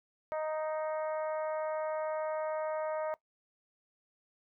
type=harmonic tone; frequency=311.1 Hz; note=D#4; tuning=in tune; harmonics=2 / 3 / 4 / 5 / 6 / 7; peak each=-33 / -40 / -44 / -51 / -53 / -54 dBFS; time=0.32-3.14 s; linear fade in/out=0 ms; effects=noise-tail reverb RT60 0.1 s tail -20 dB re dry

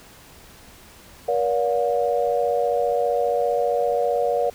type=tone cluster; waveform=sine; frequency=476.9 / 572 / 715 Hz; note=A#4 / D5 / F5; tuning=+39 / -46 / +41 cents; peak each=-22 / -23 / -24 dBFS; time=1.28-4.5 s; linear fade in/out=5 ms; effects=pink hiss -47 dBFS RMS until 4.54 s

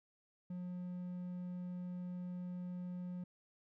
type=tone; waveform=triangle; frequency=179.3 Hz; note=F3; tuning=46 cents sharp; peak=-39 dBFS; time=0.5-3.24 s; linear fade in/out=5 ms; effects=none

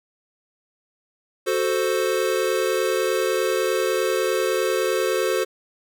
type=chord; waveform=square; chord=F# diminished; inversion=none; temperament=equal; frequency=370 / 440 / 523.3 Hz; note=F#4 / A4 / C5; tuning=0 / 0 / 0 cents; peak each=-25 dBFS; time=1.46-5.45 s; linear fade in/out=20 ms; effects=none

